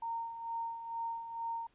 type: tone with tremolo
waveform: sine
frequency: 921 Hz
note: A#5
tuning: 21 cents flat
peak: -34 dBFS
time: 0.02-1.67 s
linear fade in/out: 5 ms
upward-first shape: sine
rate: 2.2 Hz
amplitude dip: 60%
effects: pink hiss -71 dBFS RMS until 1.74 s + resampled to 8000 Hz